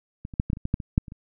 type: clicks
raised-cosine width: 5 ms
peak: -22 / -26 / -9 / -15 / -12 / -25 / -15 / -9 / -22 / -6 / -28 / -27 dBFS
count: 12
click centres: 0.251 / 0.338 / 0.399 / 0.501 / 0.532 / 0.571 / 0.654 / 0.741 / 0.802 / 0.979 / 1.082 / 1.121 s
effects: none